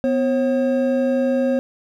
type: tone pair together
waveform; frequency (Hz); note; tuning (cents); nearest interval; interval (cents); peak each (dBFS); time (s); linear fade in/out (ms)
triangle; 249.7 / 539; B3 / C#5; +19 / -49; octave + minor second; 1332; -17; 0.04-1.59; 0
effects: none